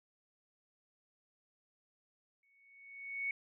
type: tone with exponential growth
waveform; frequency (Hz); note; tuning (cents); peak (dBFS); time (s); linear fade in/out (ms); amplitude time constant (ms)
sine; 2221; C#7; +3; -32; 2.43-3.31; 2; 190
effects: none